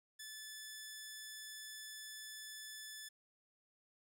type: tone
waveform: 10% pulse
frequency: 1739 Hz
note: A6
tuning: 21 cents flat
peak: -39 dBFS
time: 0.19-3.09 s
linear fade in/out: 10 ms
effects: none